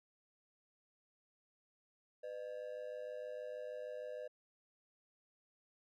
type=ring-modulated tone; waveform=triangle; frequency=554.4 Hz; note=C#5; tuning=in tune; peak=-38 dBFS; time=2.23-4.28 s; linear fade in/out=10 ms; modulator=53.2 Hz; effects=none